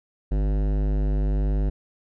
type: tone with hard clipping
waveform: sine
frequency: 50.5 Hz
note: G#1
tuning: 48 cents flat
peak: -22 dBFS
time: 0.31-1.7 s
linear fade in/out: 10 ms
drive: 17 dB
effects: none